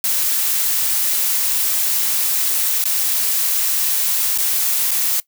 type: noise with dropouts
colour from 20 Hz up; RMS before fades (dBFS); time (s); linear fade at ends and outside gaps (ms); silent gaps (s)
blue; -18; 0.04-5.2; 1; 2.84-2.854 / 4.377-4.385 / 4.909-4.914
effects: noise-tail reverb RT60 0.1 s tail -20 dB re dry